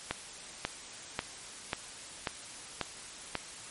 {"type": "click train", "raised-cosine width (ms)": 0.3, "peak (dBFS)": -14, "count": 7, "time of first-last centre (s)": [0.11, 3.353], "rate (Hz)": 1.85, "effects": ["white hiss -46 dBFS RMS until 3.7 s", "MP3 48 kbps"]}